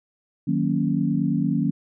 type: chord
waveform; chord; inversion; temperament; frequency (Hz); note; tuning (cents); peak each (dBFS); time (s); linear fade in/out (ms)
sine; D# minor seventh; none; equal; 155.56 / 185 / 233.1 / 277.2; D#3 / F#3 / A#3 / C#4; 0 / 0 / 0 / 0; -25; 0.47-1.71; 10
effects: none